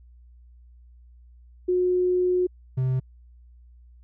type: tone pair in turn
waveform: sine / triangle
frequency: 362.3 / 129.47 Hz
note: F#4 / C3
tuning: -36 / -18 cents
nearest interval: octave + tritone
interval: 1782 cents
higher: first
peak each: -19 dBFS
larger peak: neither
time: 1.68-2.47 / 2.77-3 s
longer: first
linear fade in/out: 10 ms
effects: added 60 Hz sine -48 dBFS peak until 4.03 s